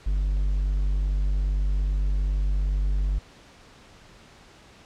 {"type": "tone", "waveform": "triangle", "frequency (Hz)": 48.78, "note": "G1", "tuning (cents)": -8, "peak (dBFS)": -19, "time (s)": [0.06, 3.19], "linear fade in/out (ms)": 10, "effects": ["pink hiss -51 dBFS RMS until 4.85 s", "low-pass 6000 Hz 12 dB/octave"]}